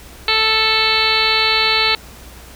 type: harmonic tone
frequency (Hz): 440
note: A4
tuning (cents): 0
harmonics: 1 / 2 / 3 / 4 / 5 / 6 / 7 / 8 / 9 / 10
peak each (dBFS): -25 / -24 / -22 / -25 / -20 / -21 / -24 / -25 / -19 / -20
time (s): 0.28-1.95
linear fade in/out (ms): 2
effects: added 60 Hz sine -40 dBFS peak until 2.55 s + pink hiss -40 dBFS RMS until 2.55 s